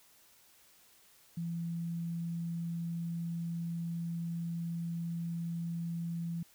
sine tone, 168.6 Hz, E3, 39 cents sharp, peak -34 dBFS, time 1.37-6.43 s, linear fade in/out 5 ms, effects white hiss -63 dBFS RMS until 6.54 s

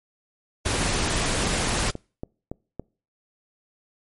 pink noise, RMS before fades -24 dBFS, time 0.65-1.91 s, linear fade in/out 10 ms
click train, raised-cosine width 2 ms, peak -18 dBFS, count 8, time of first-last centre 0.83-2.796 s, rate 3.56 Hz
effects noise-tail reverb RT60 0.4 s tail -26 dB re dry + MP3 48 kbps

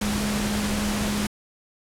sine tone in noise, 207.7 Hz, G#3, in tune, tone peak -25 dBFS, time 0.01-1.27 s, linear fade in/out 5 ms, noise pink, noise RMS -28 dBFS, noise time 0.01-1.27 s, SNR 0 dB, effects low-pass 11000 Hz 12 dB/octave

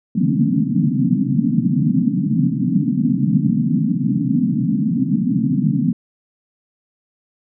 white band-pass noise, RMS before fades -17 dBFS, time 0.15-5.93 s, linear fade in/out 2 ms, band 130 to 280 Hz, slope 96 dB/octave, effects none

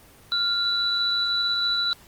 sine tone pair together, 1396.9 / 3956 Hz, F6 / B7, 0 / +2 cents, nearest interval octave + tritone, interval 1802 cents, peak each -28 / -21 dBFS, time 0.32-1.93 s, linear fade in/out 0 ms, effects pink hiss -51 dBFS RMS until 2.07 s + Opus 24 kbps

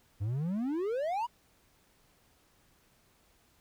triangle exponential sweep, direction up, 95.1 to 1000 Hz, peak -28 dBFS, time 0.2-1.27 s, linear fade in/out 20 ms, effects pink hiss -67 dBFS RMS until 3.6 s

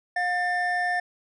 triangle tone pair together, 715 / 1787.7 Hz, F5 / A6, +41 / +27 cents, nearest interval octave + major third, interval 1586 cents, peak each -24 dBFS, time 0.16-1 s, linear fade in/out 5 ms, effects resampled to 24000 Hz

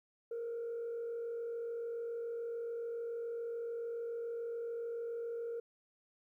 sine tone with frequency modulation, 466.2 Hz, A#4, in tune, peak -36 dBFS, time 0.31-5.6 s, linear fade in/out 5 ms, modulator 47 Hz, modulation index 0.29, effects tanh soft clip ceiling -35 dBFS + 13-bit

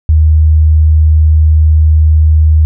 sine tone, 77.8 Hz, D#2, in tune, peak -3 dBFS, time 0.09-2.65 s, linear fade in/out 0 ms, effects none

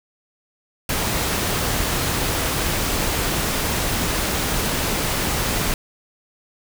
pink noise, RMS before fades -22 dBFS, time 0.89-5.74 s, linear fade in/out 2 ms, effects none

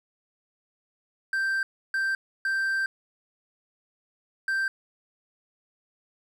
triangle tone bursts at uneven times, 1568 Hz, G6, in tune, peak -22 dBFS, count 4, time 1.33-1.63 / 1.94-2.15 / 2.45-2.86 / 4.48-4.68 s, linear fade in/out 2 ms, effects none

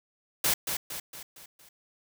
white noise with echo, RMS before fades -25 dBFS, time 0.44-0.54 s, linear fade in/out 5 ms, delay 230 ms, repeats 5, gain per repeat -6 dB, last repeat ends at 1.69 s, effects none

